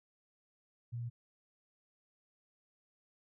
sine tone, 118.7 Hz, A#2, 32 cents sharp, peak -37 dBFS, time 0.92-1.1 s, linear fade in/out 20 ms, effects none

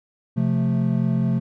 triangle chord, F major, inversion second, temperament equal, 130.81 / 174.61 / 220 Hz, C3 / F3 / A3, 0 / 0 / 0 cents, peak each -20 / -21 / -21 dBFS, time 0.36-1.4 s, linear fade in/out 20 ms, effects none

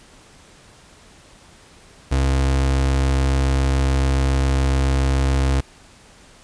35% pulse tone, 67.1 Hz, C2, 44 cents sharp, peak -14 dBFS, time 2.11-5.61 s, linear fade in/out 10 ms, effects pink hiss -48 dBFS RMS until 6.43 s + resampled to 22050 Hz

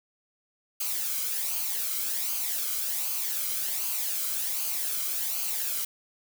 blue noise with flanger, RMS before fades -30 dBFS, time 0.8-5.85 s, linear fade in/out 5 ms, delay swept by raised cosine 0.54 to 1.13 ms, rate 1.3 Hz, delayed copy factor -0.55, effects none

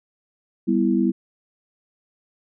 sine chord, E minor, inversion first, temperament equal with one note detuned, 197.36 / 246.9 / 329.6 Hz, G3 / B3 / E4, +12 / 0 / 0 cents, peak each -21 dBFS, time 0.67-1.12 s, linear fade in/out 20 ms, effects none

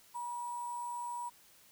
sine tone with sample-and-hold, 964 Hz, B5, 42 cents flat, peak -37 dBFS, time 0.14-1.3 s, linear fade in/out 20 ms, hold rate 8820 Hz, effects white hiss -62 dBFS RMS until 1.71 s

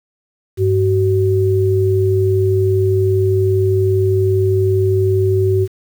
sine tone pair together, 100 / 377.5 Hz, G2 / F#4, +35 / +35 cents, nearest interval octave + major seventh, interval 2300 cents, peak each -14 dBFS, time 0.57-5.68 s, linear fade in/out 50 ms, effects 7-bit

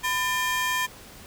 30% pulse ring-modulated tone, 1396.9 Hz, F6, in tune, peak -18 dBFS, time 0.03-0.87 s, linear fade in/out 20 ms, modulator 389 Hz, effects pink hiss -46 dBFS RMS until 1.26 s

